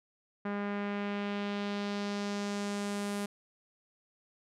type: tone with low-pass filter sweep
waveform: sawtooth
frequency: 203.2 Hz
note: G#3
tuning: 38 cents flat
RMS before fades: -35 dBFS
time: 0.45-3.26 s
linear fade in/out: 5 ms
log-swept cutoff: 1700 to 11000 Hz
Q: 1.4
effects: none